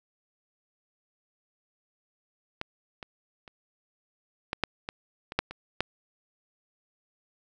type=clicks; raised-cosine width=0.3 ms; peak=-16 / -23 / -30 / -13 / -8 / -17 / -21 / -7 / -23 / -9 dBFS; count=10; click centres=2.614 / 3.028 / 3.478 / 4.531 / 4.637 / 4.889 / 5.321 / 5.39 / 5.51 / 5.806 s; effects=none